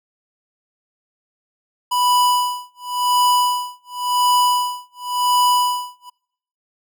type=tone with tremolo; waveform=square; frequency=987.8 Hz; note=B5; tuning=in tune; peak=-13 dBFS; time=1.91-6.1 s; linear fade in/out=10 ms; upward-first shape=sine; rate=0.92 Hz; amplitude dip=100%; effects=noise-tail reverb RT60 0.8 s tail -26 dB re dry